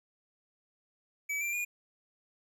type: tone with pitch steps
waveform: square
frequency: 2289 / 2360 / 2434 Hz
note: D7 / D7 / D#7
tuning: -45 / +8 / -39 cents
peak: -32 dBFS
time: 1.29-1.65 s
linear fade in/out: 10 ms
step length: 120 ms
effects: none